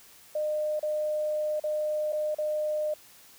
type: tone with dropouts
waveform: sine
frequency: 608 Hz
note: D#5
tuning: 40 cents flat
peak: -26 dBFS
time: 0.35-2.94 s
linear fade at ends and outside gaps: 5 ms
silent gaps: 0.795-0.828 / 1.598-1.638 / 2.124-2.129 / 2.347-2.384 s
effects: white hiss -54 dBFS RMS until 3.38 s